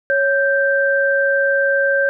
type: tone pair together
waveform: sine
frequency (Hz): 554.4 / 1568.1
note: C#5 / G6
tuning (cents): 0 / 0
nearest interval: octave + tritone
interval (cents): 1800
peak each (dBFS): -16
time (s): 0.1-2.09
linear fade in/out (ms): 0
effects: none